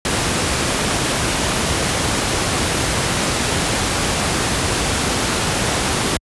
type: noise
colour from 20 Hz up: pink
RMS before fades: -18 dBFS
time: 0.05-6.17 s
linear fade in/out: 2 ms
effects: high-pass 60 Hz 12 dB/octave + resampled to 24000 Hz